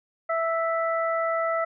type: harmonic tone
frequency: 659.3 Hz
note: E5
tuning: in tune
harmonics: 1 / 2 / 3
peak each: -25 / -27 / -33 dBFS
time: 0.29-1.65 s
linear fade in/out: 10 ms
effects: none